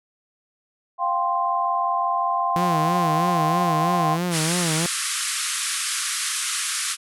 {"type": "chord", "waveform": "sine", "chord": "F suspended second", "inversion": "none", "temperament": "equal", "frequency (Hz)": [698.5, 784, 1046.5], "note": ["F5", "G5", "C6"], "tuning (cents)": [0, 0, 0], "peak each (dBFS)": [-25, -26, -22], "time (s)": [0.98, 4.18], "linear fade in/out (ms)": 50}
{"type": "tone with vibrato", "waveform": "sawtooth", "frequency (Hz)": 167.4, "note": "E3", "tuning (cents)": 27, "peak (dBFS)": -18, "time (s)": [2.56, 4.86], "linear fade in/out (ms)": 0, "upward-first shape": "sine", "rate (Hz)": 3.1, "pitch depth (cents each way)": 120}
{"type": "band-pass noise", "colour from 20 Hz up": "white", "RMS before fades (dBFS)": -26, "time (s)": [4.3, 6.97], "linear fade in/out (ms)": 50, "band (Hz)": [1100, 11000], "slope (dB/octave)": 96}
{"effects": []}